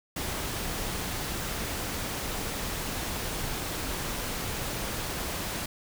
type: noise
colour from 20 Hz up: pink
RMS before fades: -33 dBFS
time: 0.16-5.66 s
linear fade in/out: 5 ms
effects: none